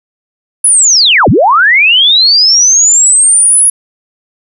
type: linear two-way sweep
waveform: sine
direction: down then up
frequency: 10548 to 73.42 to 10548 Hz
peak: -3 dBFS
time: 0.64-3.7 s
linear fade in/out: 5 ms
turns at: 1.29 s
effects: none